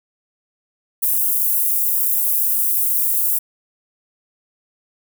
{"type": "high-pass noise", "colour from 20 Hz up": "pink", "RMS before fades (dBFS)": -18, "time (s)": [1.02, 3.39], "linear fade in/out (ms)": 10, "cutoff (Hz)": 12000, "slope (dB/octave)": 24, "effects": []}